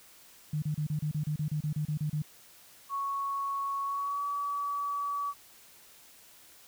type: tone bursts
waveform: sine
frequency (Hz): 151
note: D3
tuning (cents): +48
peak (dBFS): -28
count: 14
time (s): 0.53-2.221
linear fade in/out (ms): 5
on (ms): 92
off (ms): 31
type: tone with pitch glide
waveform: sine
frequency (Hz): 1108.7 to 1142.5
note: C#6 to D6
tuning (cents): 0 to -48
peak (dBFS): -30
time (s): 2.89-5.34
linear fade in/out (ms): 50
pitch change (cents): +52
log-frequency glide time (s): 3.84-4.24
effects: white hiss -56 dBFS RMS until 6.67 s